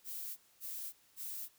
violet noise bursts, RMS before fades -43 dBFS, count 3, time 0.04-1.49 s, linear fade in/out 50 ms, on 330 ms, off 230 ms, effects white hiss -68 dBFS RMS until 1.58 s

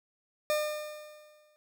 40% pulse tone with exponential decay, 604 Hz, D5, 48 cents sharp, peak -24 dBFS, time 0.5-1.56 s, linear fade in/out 0 ms, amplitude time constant 230 ms, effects none

